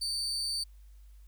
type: tone with amplitude modulation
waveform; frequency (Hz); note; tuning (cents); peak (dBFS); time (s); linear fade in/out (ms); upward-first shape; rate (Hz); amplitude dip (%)
35% pulse; 4569; D8; -48; -27; 0.01-0.64; 10; sine; 254; 55
effects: added 50 Hz sine -50 dBFS peak until 1.27 s + white hiss -71 dBFS RMS until 1.27 s